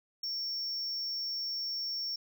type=tone; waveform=triangle; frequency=5470 Hz; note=F8; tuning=37 cents flat; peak=-32 dBFS; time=0.23-2.16 s; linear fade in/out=5 ms; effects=none